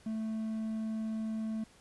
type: tone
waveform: triangle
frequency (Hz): 220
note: A3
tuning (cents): 0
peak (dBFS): -31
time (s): 0.06-1.64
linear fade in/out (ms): 5
effects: pink hiss -61 dBFS RMS until 1.8 s + resampled to 24000 Hz